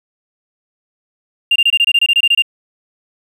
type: tone bursts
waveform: triangle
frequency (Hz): 2794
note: F7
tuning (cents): 0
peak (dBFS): -5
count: 13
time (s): 1.51-2.422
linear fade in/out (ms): 5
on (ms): 48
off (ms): 24
effects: tanh soft clip ceiling -5 dBFS